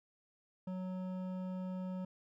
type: tone with hard clipping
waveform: sine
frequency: 185 Hz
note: F#3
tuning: in tune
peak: -40 dBFS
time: 0.67-2.05 s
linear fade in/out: 5 ms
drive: 11 dB
effects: none